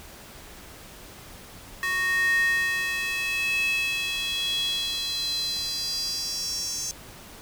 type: tone with high-pass filter sweep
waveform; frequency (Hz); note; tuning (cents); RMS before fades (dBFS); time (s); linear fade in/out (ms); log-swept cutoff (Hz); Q
square; 370; F#4; 0; -27; 1.83-6.91; 0; 1600 to 6100; 7.4
effects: pink hiss -45 dBFS RMS until 7.41 s